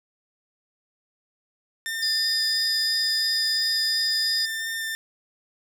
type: tone with vibrato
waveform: sawtooth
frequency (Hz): 1798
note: A6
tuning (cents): +37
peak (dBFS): -24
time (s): 1.86-4.95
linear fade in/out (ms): 0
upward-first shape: sine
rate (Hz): 2.9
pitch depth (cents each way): 9
type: tone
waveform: sine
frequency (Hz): 4978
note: D#8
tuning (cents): 0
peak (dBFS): -22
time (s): 2.02-4.46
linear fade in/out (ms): 10
effects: none